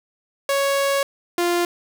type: tone pair in turn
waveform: sawtooth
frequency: 555 / 348.3 Hz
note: C#5 / F4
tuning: +2 / -5 cents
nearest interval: minor sixth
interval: 807 cents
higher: first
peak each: -14 dBFS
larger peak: neither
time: 0.49-1.03 / 1.38-1.65 s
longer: first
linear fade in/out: 2 ms
effects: none